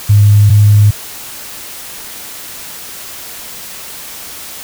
sine tone pair in turn, 103.4 / 104.06 Hz, G#2 / G#2, -7 / +4 cents, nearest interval unison, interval 11 cents, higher second, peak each -3 dBFS, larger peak neither, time 0.09-0.5 / 0.5-0.91 s, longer neither, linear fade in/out 10 ms, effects white hiss -28 dBFS RMS until 4.63 s

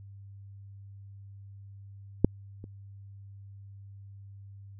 clicks, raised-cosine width 3 ms, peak -6 / -30 dBFS, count 2, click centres 2.246 / 2.641 s, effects added 99 Hz sine -45 dBFS peak until 4.79 s

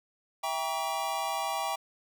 square chord, E diminished seventh, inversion none, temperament just, 659.3 / 791.1 / 949.3 / 1139.2 Hz, E5 / G5 / Bb5 / Db6, 0 / +16 / +31 / +47 cents, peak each -38 / -34 / -37 / -37 dBFS, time 0.43-1.76 s, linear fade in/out 10 ms, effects none

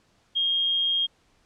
sine tone, 3237 Hz, G#7, 45 cents flat, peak -21 dBFS, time 0.35-1.07 s, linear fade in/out 20 ms, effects pink hiss -64 dBFS RMS until 1.45 s + low-pass 7000 Hz 12 dB/octave

